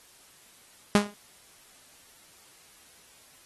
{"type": "tone with exponential decay", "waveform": "sawtooth", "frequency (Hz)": 205.4, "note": "G#3", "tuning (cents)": -19, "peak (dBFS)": -11, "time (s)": [0.95, 1.14], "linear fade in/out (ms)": 0, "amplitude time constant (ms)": 41, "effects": ["white hiss -56 dBFS RMS until 3.45 s", "AAC 32 kbps"]}